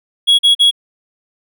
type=tone bursts; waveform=triangle; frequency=3332 Hz; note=G#7; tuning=5 cents sharp; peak=-5 dBFS; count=3; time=0.27-0.712 s; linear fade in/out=20 ms; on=120 ms; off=41 ms; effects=none